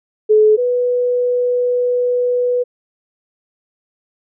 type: tone pair in turn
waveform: sine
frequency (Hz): 429 / 492.4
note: A4 / B4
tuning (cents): -44 / -5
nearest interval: major second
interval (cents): 239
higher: second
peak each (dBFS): -7 / -13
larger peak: first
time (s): 0.29-0.57 / 0.57-2.64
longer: second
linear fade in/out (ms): 20
effects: none